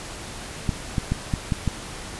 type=clicks; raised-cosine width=5 ms; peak=-9 dBFS; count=6; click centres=0.692 / 0.982 / 1.12 / 1.338 / 1.522 / 1.677 s; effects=pink hiss -36 dBFS RMS until 2.19 s + resampled to 24000 Hz